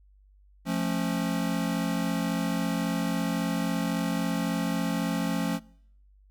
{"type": "chord", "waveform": "square", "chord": "F augmented", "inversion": "none", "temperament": "just", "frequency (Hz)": [174.61, 218.3, 272.8], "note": ["F3", "A3", "C#4"], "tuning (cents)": [0, -13, -28], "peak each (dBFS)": [-30, -32, -32], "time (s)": [0.65, 5.6], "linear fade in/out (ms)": 50, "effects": ["noise-tail reverb RT60 0.7 s tail -24 dB re dry", "added 49 Hz sine -55 dBFS peak until 6.3 s"]}